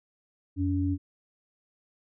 sine tone pair together, 89.3 / 283.5 Hz, F2 / C#4, +39 / +39 cents, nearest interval octave + minor sixth, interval 2000 cents, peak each -27 dBFS, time 0.56-0.98 s, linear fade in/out 50 ms, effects none

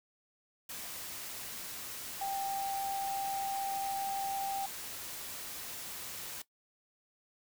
sine tone in noise, 786 Hz, G5, 4 cents sharp, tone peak -33 dBFS, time 2.21-4.66 s, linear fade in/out 5 ms, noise white, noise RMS -43 dBFS, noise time 0.69-6.42 s, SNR +7 dB, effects noise-tail reverb RT60 0.1 s tail -17 dB re dry

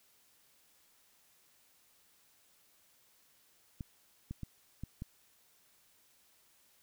clicks, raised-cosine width 5 ms, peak -28 dBFS, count 5, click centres 3.808 / 4.31 / 4.433 / 4.836 / 5.021 s, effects white hiss -68 dBFS RMS until 6.82 s

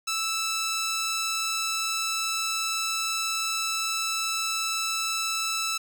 10% pulse tone, 1318.5 Hz, E6, in tune, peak -18 dBFS, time 0.07-5.78 s, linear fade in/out 10 ms, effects none

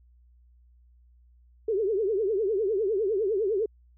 sine tone with vibrato, 413.2 Hz, G#4, 9 cents flat, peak -23 dBFS, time 1.68-3.66 s, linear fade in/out 5 ms, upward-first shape triangle, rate 9.9 Hz, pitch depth 220 cents each way, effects added 60 Hz sine -55 dBFS peak until 3.97 s

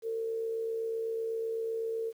sine tone with amplitude modulation, 452.2 Hz, A4, 47 cents sharp, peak -29 dBFS, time 0.02-2.13 s, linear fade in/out 50 ms, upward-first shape sine, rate 67.9 Hz, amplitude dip 40%, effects 10-bit

